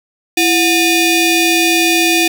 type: ring-modulated tone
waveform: sawtooth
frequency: 1066 Hz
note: C6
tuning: 32 cents sharp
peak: -3 dBFS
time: 0.37-2.28 s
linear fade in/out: 5 ms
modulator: 1400 Hz
effects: none